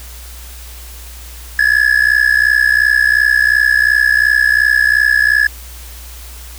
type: tone with amplitude modulation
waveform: triangle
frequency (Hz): 1700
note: G#6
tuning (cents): +40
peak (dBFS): -3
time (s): 1.59-5.47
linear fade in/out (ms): 2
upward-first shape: sine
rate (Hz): 62.8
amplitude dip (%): 90
effects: added 60 Hz sine -31 dBFS peak until 6.58 s + white hiss -36 dBFS RMS until 6.58 s